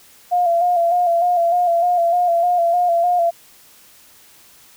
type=tone with vibrato; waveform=sine; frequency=696 Hz; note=F5; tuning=6 cents flat; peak=-13 dBFS; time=0.31-3.31 s; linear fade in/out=20 ms; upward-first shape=square; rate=3.3 Hz; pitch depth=40 cents each way; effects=white hiss -48 dBFS RMS until 4.76 s